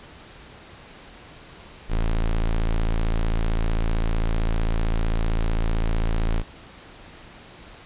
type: tone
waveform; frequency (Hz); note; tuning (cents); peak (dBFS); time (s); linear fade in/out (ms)
square; 27.78; A0; +18; -20; 1.88-6.44; 50
effects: pink hiss -45 dBFS RMS until 7.85 s + resampled to 8000 Hz